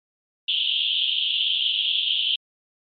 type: band-pass noise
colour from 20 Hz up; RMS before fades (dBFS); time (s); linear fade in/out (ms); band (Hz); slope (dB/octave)
pink; -23; 0.48-2.36; 5; 2900 to 3500; 96
effects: MP3 48 kbps